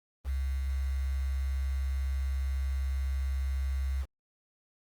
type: tone with quantisation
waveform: sine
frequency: 67 Hz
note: C2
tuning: 42 cents sharp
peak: -28 dBFS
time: 0.24-4.06 s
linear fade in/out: 50 ms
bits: 8
effects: Opus 32 kbps